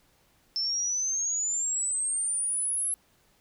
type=exponential sweep; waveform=sine; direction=up; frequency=5300 to 11090 Hz; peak=-26 dBFS; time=0.56-2.94 s; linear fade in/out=0 ms; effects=pink hiss -65 dBFS RMS until 3.4 s